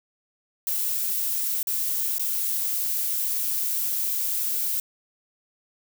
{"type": "noise with dropouts", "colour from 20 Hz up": "violet", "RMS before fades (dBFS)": -26, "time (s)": [0.67, 4.8], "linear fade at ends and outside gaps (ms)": 1, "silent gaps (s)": [[1.629, 1.671], [2.183, 2.195]], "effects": []}